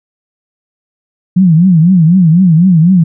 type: tone with vibrato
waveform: sine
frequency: 172.8 Hz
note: F3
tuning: 18 cents flat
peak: -3 dBFS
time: 1.36-3.04 s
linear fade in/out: 10 ms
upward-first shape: triangle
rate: 4 Hz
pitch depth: 210 cents each way
effects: none